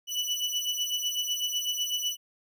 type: beating tone pair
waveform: 30% pulse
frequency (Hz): 2960 / 2968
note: F#7 / F#7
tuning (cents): 0 / +5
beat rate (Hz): 8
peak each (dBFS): -28 / -28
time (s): 0.07-2.17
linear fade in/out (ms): 50
effects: none